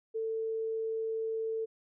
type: tone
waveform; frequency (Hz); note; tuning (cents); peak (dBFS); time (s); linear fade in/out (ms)
sine; 445.9; A4; +23; -31; 0.14-1.66; 20
effects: none